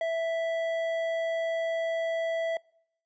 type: tone with hard clipping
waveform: sine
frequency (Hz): 659.3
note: E5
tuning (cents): 0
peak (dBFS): -28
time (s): 0.01-2.57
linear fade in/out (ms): 2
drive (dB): 8
effects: noise-tail reverb RT60 0.7 s tail -26 dB re dry + resampled to 16000 Hz